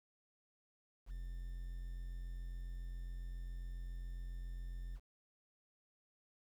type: tone with quantisation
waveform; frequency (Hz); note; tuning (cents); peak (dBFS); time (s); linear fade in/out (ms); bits
triangle; 43.65; F1; 0; -40; 1.06-5; 50; 11
effects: none